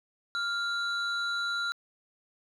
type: tone pair together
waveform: sine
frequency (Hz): 1396.9 / 3951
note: F6 / B7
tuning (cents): 0 / 0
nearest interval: octave + tritone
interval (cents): 1800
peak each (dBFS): -28 / -32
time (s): 0.35-1.72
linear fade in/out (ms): 0
effects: tanh soft clip ceiling -25 dBFS + 11-bit